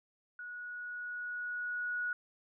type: tone with level ramp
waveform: sine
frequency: 1460 Hz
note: F#6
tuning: 24 cents flat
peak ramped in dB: -42 to -32 dBFS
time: 0.39-2.13 s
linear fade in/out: 2 ms
effects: none